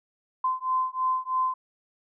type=beating tone pair; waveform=sine; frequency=1030 / 1033.1 Hz; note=C6 / C6; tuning=-28 / -22 cents; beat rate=3.1 Hz; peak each=-27 dBFS; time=0.44-1.54 s; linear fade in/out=5 ms; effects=none